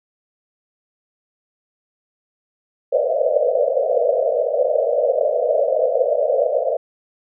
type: band-pass noise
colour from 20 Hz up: pink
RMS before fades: -18 dBFS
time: 2.92-6.77 s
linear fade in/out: 10 ms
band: 480 to 660 Hz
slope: 96 dB/octave
effects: none